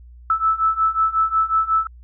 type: beating tone pair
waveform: sine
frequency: 1309 / 1314.5 Hz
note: E6 / E6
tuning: -13 / -5 cents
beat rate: 5.5 Hz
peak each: -20 / -18 dBFS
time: 0.3-1.87 s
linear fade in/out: 2 ms
effects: added 60 Hz sine -40 dBFS peak until 2.03 s